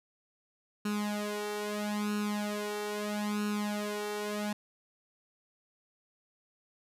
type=tone with flanger; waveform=sawtooth; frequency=208.3 Hz; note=G#3; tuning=5 cents sharp; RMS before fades=-34 dBFS; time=0.85-4.53 s; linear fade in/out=5 ms; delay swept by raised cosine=0.73 to 2.23 ms; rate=0.77 Hz; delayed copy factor=+0.85; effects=resampled to 32000 Hz